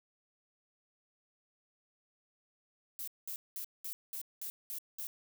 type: noise bursts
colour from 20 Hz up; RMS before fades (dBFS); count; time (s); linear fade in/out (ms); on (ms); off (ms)
violet; -41; 8; 2.99-5.07; 0; 85; 200
effects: none